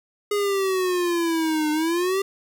square exponential two-way sweep, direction down then up, 415.3 to 302 to 397 Hz, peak -21 dBFS, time 0.31-2.22 s, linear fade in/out 5 ms, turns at 1.71 s, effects 10-bit

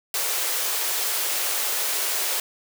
white high-pass noise, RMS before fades -25 dBFS, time 0.14-2.4 s, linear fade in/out 2 ms, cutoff 360 Hz, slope 48 dB/octave, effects none

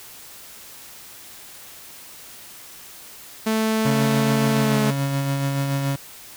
sawtooth tone with pitch glide, 220 to 215 Hz, A3 to A3, 0 to -40 cents, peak -15 dBFS, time 3.46-4.91 s, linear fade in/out 10 ms, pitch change -40 cents, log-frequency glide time 4.54-4.78 s
35% pulse tone with tremolo, 138.59 Hz, C#3, in tune, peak -18 dBFS, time 3.85-5.96 s, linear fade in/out 5 ms, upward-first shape sine, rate 7 Hz, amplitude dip 30%
effects white hiss -42 dBFS RMS until 6.36 s

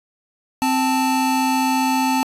square tone pair together, 261.6 / 879.9 Hz, C4 / A5, 0 / 0 cents, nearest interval octave + major sixth, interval 2100 cents, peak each -20 dBFS, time 0.62-2.23 s, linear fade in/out 0 ms, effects resampled to 32000 Hz

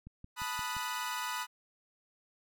click train, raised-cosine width 5 ms, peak -35 dBFS, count 5, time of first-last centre 0.07-0.767 s, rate 5.74 Hz
sawtooth chord, B dominant seventh, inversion third, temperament equal with one note detuned, 880 / 987.8 / 1244.5 / 1472.3 Hz, A5 / B5 / D#6 / F#6, 0 / 0 / 0 / -9 cents, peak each -40 / -34 / -37 / -38 dBFS, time 0.36-1.47 s, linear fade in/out 50 ms
effects none

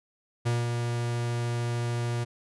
45% pulse tone with ADSR envelope, 119.1 Hz, A#2, 38 cents sharp, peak -23 dBFS, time 0.45-2.25 s, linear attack 18 ms, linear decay 190 ms, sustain -4 dB, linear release 20 ms, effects resampled to 24000 Hz

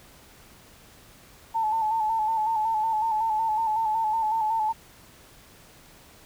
sine tone with vibrato, 880 Hz, A5, in tune, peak -22 dBFS, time 1.54-4.73 s, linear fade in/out 20 ms, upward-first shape square, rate 5.4 Hz, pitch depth 41 cents each way, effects pink hiss -52 dBFS RMS until 6.25 s

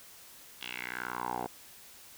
10% pulse tone with band-pass filter sweep, 61.3 Hz, B1, 12 cents flat, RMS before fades -38 dBFS, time 0.61-1.47 s, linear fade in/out 5 ms, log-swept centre 3200 to 650 Hz, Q 3.8, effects white hiss -53 dBFS RMS until 2.17 s

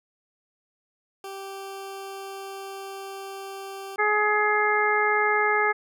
20% pulse tone, 390 Hz, G4, 9 cents flat, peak -30 dBFS, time 1.24-3.96 s, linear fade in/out 2 ms
harmonic tone, 421 Hz, G#4, 24 cents sharp, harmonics 1 / 2 / 3 / 4 / 5, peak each -26 / -26 / -26 / -26 / -26 dBFS, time 3.98-5.73 s, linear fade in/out 20 ms
effects none

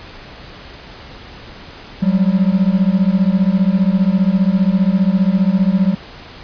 triangle beating tone pair, 182.3 / 197.3 Hz, F#3 / G3, -25 / +11 cents, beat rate 15 Hz, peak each -12 dBFS, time 2.02-5.95 s, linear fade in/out 10 ms, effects pink hiss -36 dBFS RMS until 6.43 s + resampled to 11025 Hz

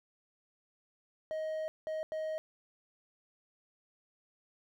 triangle tone bursts at uneven times, 628 Hz, D#5, 16 cents sharp, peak -32 dBFS, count 3, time 1.31-1.68 / 1.87-2.03 / 2.12-2.38 s, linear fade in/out 0 ms, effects none

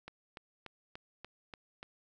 click train, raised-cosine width 0.3 ms, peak -29 dBFS, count 7, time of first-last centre 0.08-1.829 s, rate 3.43 Hz, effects none

